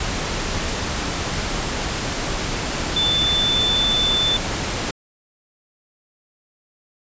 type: tone in noise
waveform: sine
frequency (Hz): 3520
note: A7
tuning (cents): 0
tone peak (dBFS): -17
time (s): 2.96-4.37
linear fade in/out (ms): 5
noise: pink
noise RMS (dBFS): -24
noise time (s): 0-4.91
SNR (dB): +4
effects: resampled to 16000 Hz